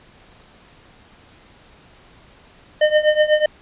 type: tone with tremolo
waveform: square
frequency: 609 Hz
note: D#5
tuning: 37 cents flat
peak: -10 dBFS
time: 2.81-3.46 s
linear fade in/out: 5 ms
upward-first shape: triangle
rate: 8.1 Hz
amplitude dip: 90%
effects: pink hiss -49 dBFS RMS until 3.61 s + resampled to 8000 Hz

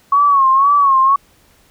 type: tone with vibrato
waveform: sine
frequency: 1105 Hz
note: C#6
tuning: 6 cents flat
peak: -8 dBFS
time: 0.12-1.16 s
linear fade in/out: 5 ms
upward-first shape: sine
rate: 2 Hz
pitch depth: 81 cents each way
effects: pink hiss -52 dBFS RMS until 1.7 s

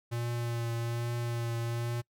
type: tone with vibrato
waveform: square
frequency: 117.8 Hz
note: A#2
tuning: 19 cents sharp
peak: -32 dBFS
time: 0.11-2.02 s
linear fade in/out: 20 ms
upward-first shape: triangle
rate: 1.2 Hz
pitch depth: 22 cents each way
effects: noise-tail reverb RT60 0.1 s tail -24 dB re dry

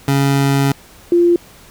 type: tone pair in turn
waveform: 25% pulse / sine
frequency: 138.59 / 346.3 Hz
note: C#3 / F4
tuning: 0 / -15 cents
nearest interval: octave + major third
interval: 1585 cents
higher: second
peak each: -8 dBFS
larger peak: neither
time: 0.08-0.72 / 1.12-1.36 s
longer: first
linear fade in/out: 2 ms
effects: pink hiss -43 dBFS RMS until 1.7 s

